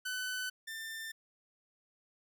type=tone pair in turn; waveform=sawtooth; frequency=1505 / 1789.8 Hz; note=F#6 / A6; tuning=+29 / +29 cents; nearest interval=minor third; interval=300 cents; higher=second; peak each=-32 / -37 dBFS; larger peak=first; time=0.05-0.5 / 0.67-1.12 s; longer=neither; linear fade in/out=10 ms; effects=none